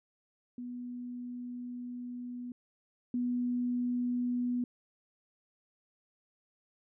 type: tone pair in turn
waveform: sine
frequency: 245.3 / 245.3 Hz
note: B3 / B3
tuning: -12 / -12 cents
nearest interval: unison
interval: 0 cents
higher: neither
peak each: -38 / -29 dBFS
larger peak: second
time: 0.58-2.52 / 3.14-4.64 s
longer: first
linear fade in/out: 2 ms
effects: none